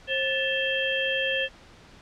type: harmonic tone with a mistuned harmonic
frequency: 534 Hz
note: C5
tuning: 35 cents sharp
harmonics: 1 / 3 / 5 / 6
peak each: -29 / -29 / -29 / -29 dBFS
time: 0.07-1.49 s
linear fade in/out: 50 ms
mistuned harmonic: 3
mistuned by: +150 cents
effects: pink hiss -51 dBFS RMS until 2.01 s + low-pass 5000 Hz 12 dB/octave